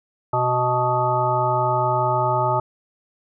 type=harmonic tone; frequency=124.8 Hz; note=B2; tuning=19 cents sharp; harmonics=1 / 3 / 5 / 7 / 9 / 10; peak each=-25 / -28 / -24 / -21 / -30 / -25 dBFS; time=0.33-2.6 s; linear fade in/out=5 ms; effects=none